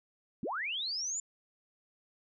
sine linear sweep, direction up, 155.5 to 7230 Hz, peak -33 dBFS, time 0.43-1.2 s, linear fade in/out 2 ms, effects none

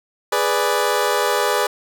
20% pulse chord, G# diminished, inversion none, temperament equal, 415.3 / 493.9 / 587.3 Hz, G#4 / B4 / D5, 0 / 0 / 0 cents, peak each -16 / -16 / -17 dBFS, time 0.32-1.67 s, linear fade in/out 5 ms, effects none

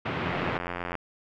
pink band-pass noise, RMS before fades -31 dBFS, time 0.05-0.58 s, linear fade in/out 10 ms, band 100 to 2800 Hz, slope 24 dB/octave
click train, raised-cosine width 0.5 ms, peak -17 dBFS, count 62, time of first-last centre 0.26-0.953 s, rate 88 Hz
effects none

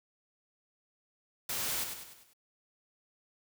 white noise with echo, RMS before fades -35 dBFS, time 1.49-1.84 s, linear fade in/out 5 ms, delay 99 ms, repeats 5, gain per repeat -6 dB, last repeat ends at 2.335 s, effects none

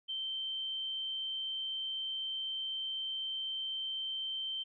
sine tone, 3116 Hz, G7, 11 cents flat, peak -35 dBFS, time 0.08-4.64 s, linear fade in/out 20 ms, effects none

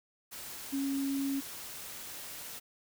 sine tone in noise, 274.8 Hz, C#4, 15 cents flat, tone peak -30 dBFS, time 0.72-1.41 s, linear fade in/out 20 ms, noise white, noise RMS -44 dBFS, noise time 0.31-2.6 s, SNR +11 dB, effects none

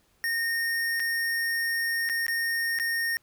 square tone with dropouts, 1842 Hz, A#6, 21 cents flat, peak -26 dBFS, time 0.24-3.17 s, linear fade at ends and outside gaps 0 ms, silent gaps 0.997-1.001 / 2.09-2.097 / 2.266-2.282 / 2.788-2.798 s, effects pink hiss -66 dBFS RMS until 3.22 s

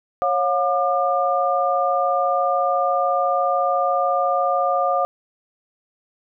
sine tone cluster, 549 / 715 / 1201 Hz, C#5 / F5 / D6, -17 / +41 / +38 cents, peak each -22 / -20 / -22 dBFS, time 0.22-5.05 s, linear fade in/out 0 ms, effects none

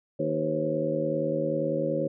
harmonic tone with a mistuned harmonic, 77.78 Hz, D#2, in tune, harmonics 2 / 3 / 4 / 5 / 6 / 7, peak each -33 / -35 / -32 / -34 / -34 / -28 dBFS, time 0.19-2.08 s, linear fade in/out 10 ms, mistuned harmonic 6, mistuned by +99 cents, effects none

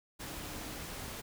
sine tone in noise, 302.2 Hz, D4, 50 cents sharp, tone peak -52 dBFS, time 0.26-0.81 s, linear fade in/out 20 ms, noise pink, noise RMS -43 dBFS, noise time 0.19-1.22 s, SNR -12 dB, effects none

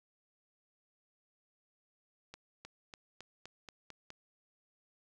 accelerating click train, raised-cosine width 0.2 ms, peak -30 dBFS, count 8, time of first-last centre 2.34-4.104 s, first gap 310 ms, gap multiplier 0.93, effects none

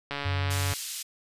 click train, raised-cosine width 0.3 ms, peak -16 dBFS, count 90, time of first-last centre 0.11-0.737 s, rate 142 Hz
sine tone, 93.9 Hz, F#2, 26 cents sharp, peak -26 dBFS, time 0.25-0.73 s, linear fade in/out 5 ms
white band-pass noise, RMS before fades -36 dBFS, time 0.5-1.03 s, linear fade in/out 10 ms, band 3300 to 9300 Hz, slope 12 dB/octave
effects resampled to 32000 Hz

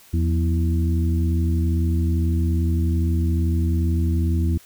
harmonic tone with a mistuned harmonic, 82.4 Hz, E2, in tune, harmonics 1 / 2 / 3 / 4, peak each -18 / -27 / -29 / -30 dBFS, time 0.13-4.58 s, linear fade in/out 10 ms, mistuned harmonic 2, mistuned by +110 cents, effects white hiss -50 dBFS RMS until 4.65 s

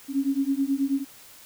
sine beating tone pair, 270 / 279.3 Hz, C#4 / C#4, -45 / +13 cents, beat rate 9.3 Hz, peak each -25 / -25 dBFS, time 0.08-1.05 s, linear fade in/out 50 ms, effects white hiss -49 dBFS RMS until 1.45 s

